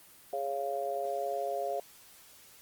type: chord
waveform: sine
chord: Db major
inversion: second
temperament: just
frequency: 415.8 / 554.4 / 693 Hz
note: Ab4 / Db5 / F5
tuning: +2 / 0 / -14 cents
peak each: -38 / -35 / -34 dBFS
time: 0.33-1.8 s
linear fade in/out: 2 ms
effects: white hiss -56 dBFS RMS until 2.61 s + Opus 24 kbps